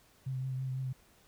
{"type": "tone with vibrato", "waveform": "sine", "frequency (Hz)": 130.81, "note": "C3", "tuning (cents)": 0, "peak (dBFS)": -33, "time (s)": [0.26, 0.93], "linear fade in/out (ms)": 10, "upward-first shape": "triangle", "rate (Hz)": 6, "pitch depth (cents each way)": 27, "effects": ["pink hiss -64 dBFS RMS until 1.27 s"]}